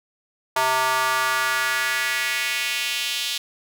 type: tone with high-pass filter sweep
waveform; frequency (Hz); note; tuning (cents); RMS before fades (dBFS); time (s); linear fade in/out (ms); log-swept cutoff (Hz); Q
square; 130; C3; -11; -23; 0.56-3.38; 5; 880 to 3400; 2.3
effects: none